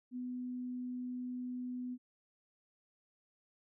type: tone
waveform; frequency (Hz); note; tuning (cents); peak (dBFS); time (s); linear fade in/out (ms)
sine; 249.4; B3; +17; -38; 0.11-1.98; 50
effects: none